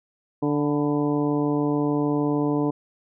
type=harmonic tone with a mistuned harmonic; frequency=146.83 Hz; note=D3; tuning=in tune; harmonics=1 / 2 / 3 / 4 / 5 / 6 / 7; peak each=-28 / -22 / -27 / -34 / -35 / -36 / -35 dBFS; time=0.42-2.71 s; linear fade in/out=10 ms; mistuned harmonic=7; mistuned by=-48 cents; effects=none